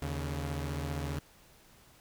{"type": "tone pair together", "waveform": "sawtooth", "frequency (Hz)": [77.78, 140.44], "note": ["D#2", "C#3"], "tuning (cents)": [0, 23], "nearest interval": "minor seventh", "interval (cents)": 1023, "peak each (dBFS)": [-32, -33], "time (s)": [0.02, 1.19], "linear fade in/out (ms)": 0, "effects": ["pink hiss -60 dBFS RMS until 2 s"]}